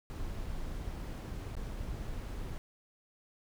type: noise with dropouts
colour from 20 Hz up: brown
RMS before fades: -39 dBFS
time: 0.1-2.58 s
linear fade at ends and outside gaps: 0 ms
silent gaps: 1.552-1.567 s
effects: none